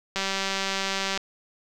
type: click train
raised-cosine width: 0.2 ms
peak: -10 dBFS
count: 198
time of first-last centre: 0.16-1.175 s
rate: 194 Hz
effects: none